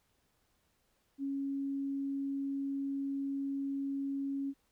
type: tone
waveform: sine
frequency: 276 Hz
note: C#4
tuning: 7 cents flat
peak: -33 dBFS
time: 1.18-4.54 s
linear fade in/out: 50 ms
effects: pink hiss -75 dBFS RMS until 4.71 s